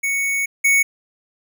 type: tone pair in turn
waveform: square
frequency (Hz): 2222 / 2222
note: C#7 / C#7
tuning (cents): +4 / +4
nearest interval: unison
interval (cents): 0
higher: neither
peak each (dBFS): -19 / -13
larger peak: second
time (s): 0.03-0.46 / 0.64-0.83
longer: first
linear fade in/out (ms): 10
effects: none